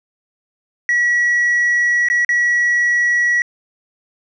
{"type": "tone with dropouts", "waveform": "sine", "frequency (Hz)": 1929, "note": "B6", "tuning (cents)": -41, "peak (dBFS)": -10, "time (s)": [0.89, 3.42], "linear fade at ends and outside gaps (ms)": 1, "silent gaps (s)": [[2.086, 2.1], [2.248, 2.291]], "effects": ["tanh soft clip ceiling -11 dBFS"]}